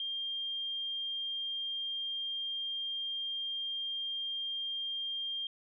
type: tone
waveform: sine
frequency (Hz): 3200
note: G7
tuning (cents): +35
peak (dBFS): -34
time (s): 0-5.47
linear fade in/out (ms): 2
effects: none